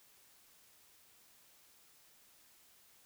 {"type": "silence", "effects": ["white hiss -65 dBFS RMS until 3.05 s"]}